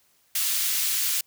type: high-pass noise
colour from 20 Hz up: white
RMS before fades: -25 dBFS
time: 0.35-1.21 s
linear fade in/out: 5 ms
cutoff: 2200 Hz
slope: 12 dB/octave
effects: white hiss -64 dBFS RMS until 1.26 s